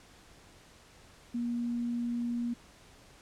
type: tone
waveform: sine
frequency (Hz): 238.1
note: A#3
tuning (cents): +37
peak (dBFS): -30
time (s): 1.34-2.54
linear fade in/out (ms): 10
effects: pink hiss -57 dBFS RMS until 3.21 s + low-pass 9000 Hz 12 dB/octave